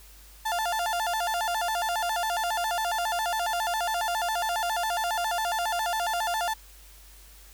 35% pulse tone with vibrato, 784 Hz, G5, in tune, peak -24 dBFS, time 0.45-6.54 s, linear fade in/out 10 ms, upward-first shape square, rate 7.3 Hz, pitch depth 200 cents each way, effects added 50 Hz sine -50 dBFS peak until 7.53 s + white hiss -53 dBFS RMS until 7.53 s

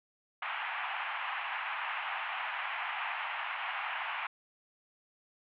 pink band-pass noise, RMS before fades -37 dBFS, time 0.42-4.27 s, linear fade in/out 5 ms, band 770 to 2900 Hz, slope 48 dB/octave, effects none

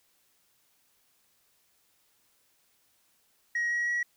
sine tone with pitch steps, 1894 / 1907.2 / 1920.4 Hz, A#6 / A#6 / B6, +27 / +39 / -49 cents, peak -24 dBFS, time 3.55-4.03 s, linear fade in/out 5 ms, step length 160 ms, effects tanh soft clip ceiling -25 dBFS + white hiss -69 dBFS RMS until 4.16 s

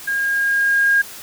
sine tone with level ramp, 1623 Hz, G#6, 40 cents flat, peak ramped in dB -18 to -11 dBFS, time 0.07-1.02 s, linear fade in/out 10 ms, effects white hiss -36 dBFS RMS until 1.22 s

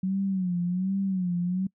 sine tone with vibrato, 185 Hz, F#3, in tune, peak -24 dBFS, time 0.03-1.67 s, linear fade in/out 5 ms, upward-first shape sine, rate 1.3 Hz, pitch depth 100 cents each way, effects noise-tail reverb RT60 0.1 s tail -25 dB re dry

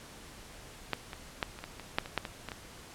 clicks, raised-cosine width 0.3 ms, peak -13 / -24 / -13 / -28 / -23 / -27 / -10 / -25 / -12 / -21 / -22 / -23 dBFS, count 12, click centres 0.933 / 1.132 / 1.428 / 1.589 / 1.64 / 1.797 / 1.985 / 2.059 / 2.177 / 2.252 / 2.487 / 2.518 s, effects pink hiss -50 dBFS RMS until 2.94 s + low-pass 11000 Hz 12 dB/octave

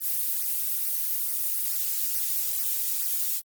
violet noise with flanger, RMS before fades -27 dBFS, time 0-3.42 s, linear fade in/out 50 ms, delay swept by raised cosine 0.27 to 2.97 ms, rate 2.3 Hz, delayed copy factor -0.85, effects Opus 24 kbps

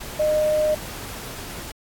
sine tone in noise, 612 Hz, D#5, 29 cents flat, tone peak -17 dBFS, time 0.19-0.75 s, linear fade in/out 10 ms, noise pink, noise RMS -35 dBFS, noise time 0-1.72 s, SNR +15 dB, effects AAC 64 kbps

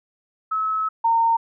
sine tone pair in turn, 1293 / 916.7 Hz, E6 / A#5, -34 / -29 cents, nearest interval tritone, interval 595 cents, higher first, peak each -20 / -15 dBFS, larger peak second, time 0.51-0.89 / 1.04-1.37 s, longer first, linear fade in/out 10 ms, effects none

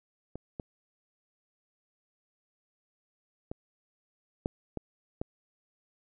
clicks, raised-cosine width 2 ms, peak -26 / -23 / -23 / -16 / -21 / -19 dBFS, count 6, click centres 0.356 / 0.598 / 3.515 / 4.459 / 4.773 / 5.215 s, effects none

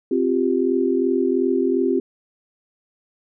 sine chord, C suspended fourth, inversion none, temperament equal with one note detuned, 262.4 / 349.2 / 392 Hz, C4 / F4 / G4, +5 / 0 / 0 cents, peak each -21 dBFS, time 0.11-2 s, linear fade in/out 5 ms, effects none

